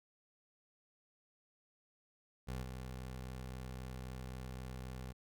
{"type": "tone with level steps", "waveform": "20% pulse", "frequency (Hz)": 63.8, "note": "C2", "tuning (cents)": -43, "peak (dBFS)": [-35, -39], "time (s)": [2.47, 5.13], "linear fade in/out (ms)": 20, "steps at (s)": 2.62, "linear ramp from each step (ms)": 20, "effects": []}